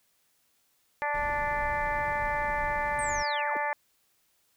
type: harmonic tone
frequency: 292.8 Hz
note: D4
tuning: 5 cents flat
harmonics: 2 / 3 / 4 / 5 / 6 / 7 / 8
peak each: -35 / -30 / -38 / -43 / -33 / -37 / -44 dBFS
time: 1.02-3.73 s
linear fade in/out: 0 ms
type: noise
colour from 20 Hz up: brown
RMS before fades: -40 dBFS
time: 1.14-3.23 s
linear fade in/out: 5 ms
type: linear sweep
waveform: sine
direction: down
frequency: 8750 to 220 Hz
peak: -36 dBFS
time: 2.99-3.57 s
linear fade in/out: 0 ms
effects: white hiss -70 dBFS RMS until 4.56 s